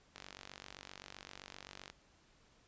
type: click train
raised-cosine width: 0.2 ms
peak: -30 dBFS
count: 84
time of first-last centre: 0.16-1.9 s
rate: 47.7 Hz
effects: pink hiss -68 dBFS RMS until 2.67 s + resampled to 16000 Hz